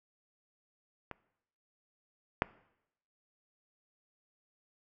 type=clicks; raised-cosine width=0.5 ms; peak=-25 / -10 dBFS; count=2; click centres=1.113 / 2.421 s; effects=noise-tail reverb RT60 0.8 s tail -21 dB re dry